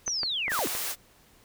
sine linear sweep, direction down, 6272 to 174.61 Hz, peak -27 dBFS, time 0.06-0.67 s, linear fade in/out 10 ms
clicks, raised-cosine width 0.5 ms, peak -19 dBFS, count 7, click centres 0.079 / 0.233 / 0.481 / 0.519 / 0.591 / 0.672 / 0.751 s
white high-pass noise, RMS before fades -32 dBFS, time 0.49-0.96 s, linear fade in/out 50 ms, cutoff 420 Hz, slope 12 dB/octave
effects pink hiss -59 dBFS RMS until 1.44 s

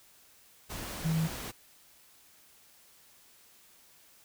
sine tone in noise, 161.3 Hz, E3, 37 cents flat, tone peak -26 dBFS, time 1.04-1.28 s, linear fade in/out 20 ms, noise pink, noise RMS -40 dBFS, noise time 0.69-1.52 s, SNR +11 dB, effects white hiss -60 dBFS RMS until 4.24 s

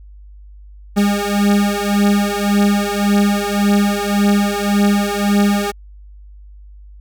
40% pulse beating tone pair, 202.2 / 204 Hz, G#3 / G#3, -46 / -31 cents, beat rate 1.8 Hz, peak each -15 dBFS, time 0.96-5.72 s, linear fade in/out 20 ms, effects added 50 Hz sine -36 dBFS peak until 7 s

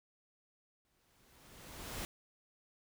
pink noise with exponential growth, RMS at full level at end -40 dBFS, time 0.85-2.05 s, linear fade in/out 0 ms, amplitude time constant 260 ms, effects none

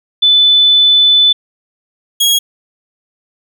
sine / sawtooth tone pair in turn, 3500 / 3304 Hz, A7 / G#7, -10 / -10 cents, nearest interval minor second, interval 100 cents, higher first, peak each -5 dBFS, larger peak neither, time 0.22-1.33 / 2.2-2.39 s, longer first, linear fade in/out 10 ms, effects none

